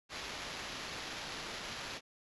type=noise with sample-and-hold; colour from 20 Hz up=white; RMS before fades=-43 dBFS; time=0.09-2.01 s; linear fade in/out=50 ms; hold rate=8820 Hz; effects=resampled to 24000 Hz